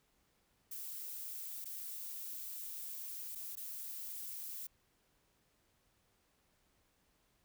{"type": "noise with dropouts", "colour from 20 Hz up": "violet", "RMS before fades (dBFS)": -45, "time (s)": [0.71, 4.67], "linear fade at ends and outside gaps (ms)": 5, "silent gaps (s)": [[1.645, 1.654], [3.351, 3.355], [3.555, 3.569]], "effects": ["pink hiss -75 dBFS RMS until 7.44 s"]}